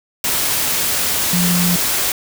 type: tone in noise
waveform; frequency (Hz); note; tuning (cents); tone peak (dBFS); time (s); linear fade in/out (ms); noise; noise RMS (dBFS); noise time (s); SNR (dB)
sine; 176.6; F3; +20; -15; 1.33-1.76; 2; white; -18; 0.24-2.12; 0
effects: none